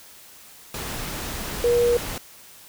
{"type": "tone in noise", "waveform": "sine", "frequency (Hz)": 478.4, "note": "A#4", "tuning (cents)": 45, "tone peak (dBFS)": -16, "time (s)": [1.64, 1.97], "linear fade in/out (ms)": 2, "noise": "pink", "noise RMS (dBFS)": -31, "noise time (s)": [0.74, 2.18], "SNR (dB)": 12, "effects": ["white hiss -47 dBFS RMS until 2.68 s"]}